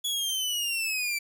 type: linear sweep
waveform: sawtooth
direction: down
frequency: 3400 to 2317 Hz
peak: -24 dBFS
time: 0.04-1.19 s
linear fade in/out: 10 ms
effects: 10-bit